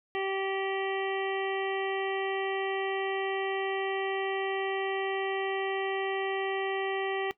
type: harmonic tone with a mistuned harmonic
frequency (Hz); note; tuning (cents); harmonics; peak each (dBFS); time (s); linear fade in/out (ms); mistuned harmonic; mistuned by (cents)
387.3; G4; -21; 1 / 2 / 3 / 5 / 6 / 7 / 8; -31 / -35 / -41 / -38 / -43 / -43 / -43; 0.15-7.31; 0; 7; +18
effects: noise-tail reverb RT60 0.1 s tail -17 dB re dry